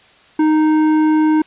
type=tone with tanh clipping; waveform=triangle; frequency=310 Hz; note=D#4; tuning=6 cents flat; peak=-12 dBFS; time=0.39-1.42 s; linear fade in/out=5 ms; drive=15 dB; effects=white hiss -48 dBFS RMS until 1.46 s + resampled to 8000 Hz